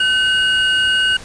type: tone pair together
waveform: triangle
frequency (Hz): 1519.8 / 2869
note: F#6 / F7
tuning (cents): +46 / +46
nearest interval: major seventh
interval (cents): 1100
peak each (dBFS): -14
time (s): 0-1.17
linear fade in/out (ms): 5
effects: pink hiss -36 dBFS RMS until 1.24 s + resampled to 22050 Hz